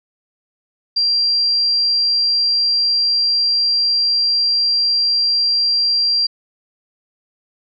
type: tone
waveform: sine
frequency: 4741 Hz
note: D8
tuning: 16 cents sharp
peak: -13 dBFS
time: 0.96-6.27 s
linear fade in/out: 10 ms
effects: none